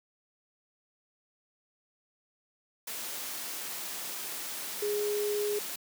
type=tone in noise; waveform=sine; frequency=415.3 Hz; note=G#4; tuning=in tune; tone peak=-28 dBFS; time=4.82-5.59 s; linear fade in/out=5 ms; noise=white; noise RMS=-38 dBFS; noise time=2.87-5.76 s; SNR=+7 dB; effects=high-pass 200 Hz 12 dB/octave